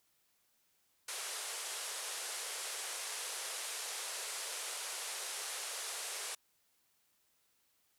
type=band-pass noise; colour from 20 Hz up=white; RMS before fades=-42 dBFS; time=1.08-6.35 s; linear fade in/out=5 ms; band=400 to 11000 Hz; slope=48 dB/octave; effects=white hiss -75 dBFS RMS until 7.98 s